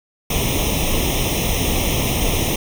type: noise with comb filter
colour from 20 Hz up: pink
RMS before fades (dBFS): -19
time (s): 0.3-2.56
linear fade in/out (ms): 5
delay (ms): 0.33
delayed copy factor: +0.95
effects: none